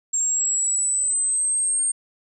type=linear sweep; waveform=sine; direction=up; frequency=7459 to 8620 Hz; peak=-19 dBFS; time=0.13-1.92 s; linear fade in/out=10 ms; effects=none